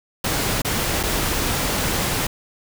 pink noise with dropouts, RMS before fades -22 dBFS, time 0.24-2.27 s, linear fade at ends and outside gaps 5 ms, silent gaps 0.619-0.647 / 1.031-1.034 s, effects none

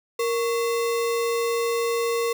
sine tone with sample-and-hold, 466.2 Hz, A#4, in tune, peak -21 dBFS, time 0.19-2.33 s, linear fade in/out 5 ms, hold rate 1575 Hz, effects none

